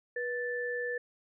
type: tone pair together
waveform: sine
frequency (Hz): 486.8 / 1758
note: B4 / A6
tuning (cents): -25 / -2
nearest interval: octave + minor seventh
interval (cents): 2223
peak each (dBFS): -34 / -35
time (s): 0.16-0.98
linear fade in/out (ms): 5
effects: none